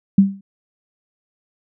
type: tone with exponential decay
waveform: sine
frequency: 196 Hz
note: G3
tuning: in tune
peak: -4 dBFS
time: 0.18-0.41 s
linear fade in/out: 5 ms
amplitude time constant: 50 ms
effects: none